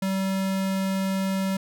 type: tone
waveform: square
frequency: 192.1 Hz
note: G3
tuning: 35 cents flat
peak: -24 dBFS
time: 0.02-1.57 s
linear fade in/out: 5 ms
effects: none